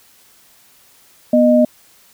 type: tone pair together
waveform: sine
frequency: 244.2 / 615.3 Hz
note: B3 / D#5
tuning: -19 / -19 cents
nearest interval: octave + major third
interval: 1600 cents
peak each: -11 dBFS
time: 1.33-1.65 s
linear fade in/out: 5 ms
effects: white hiss -50 dBFS RMS until 2.13 s